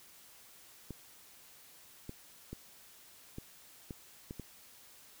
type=clicks; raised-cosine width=3 ms; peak=-29 dBFS; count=7; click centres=0.907 / 2.094 / 2.53 / 3.384 / 3.908 / 4.309 / 4.397 s; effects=white hiss -58 dBFS RMS until 5.2 s